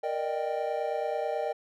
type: chord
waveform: triangle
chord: Eb major seventh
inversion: second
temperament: equal with one note detuned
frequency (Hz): 466.2 / 593.1 / 622.3 / 784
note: Bb4 / D5 / Eb5 / G5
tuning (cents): 0 / +17 / 0 / 0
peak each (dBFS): -32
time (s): 0.03-1.53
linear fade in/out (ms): 10
effects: none